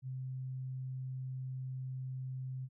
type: tone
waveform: sine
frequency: 130 Hz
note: C3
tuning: 11 cents flat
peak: -38 dBFS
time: 0.02-2.69 s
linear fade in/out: 50 ms
effects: none